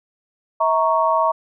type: chord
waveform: sine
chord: A# diminished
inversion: second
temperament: equal with one note detuned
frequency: 646.1 / 932.3 / 1108.7 Hz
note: E5 / A#5 / C#6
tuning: -35 / 0 / 0 cents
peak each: -19 dBFS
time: 0.6-1.32 s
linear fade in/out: 10 ms
effects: none